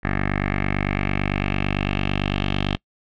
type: tone with low-pass filter sweep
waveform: 10% pulse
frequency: 48.93 Hz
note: G1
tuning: 2 cents flat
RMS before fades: -23 dBFS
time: 0.03-2.77 s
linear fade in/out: 20 ms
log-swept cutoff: 1900 to 3200 Hz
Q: 4.3
effects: noise-tail reverb RT60 0.1 s tail -26 dB re dry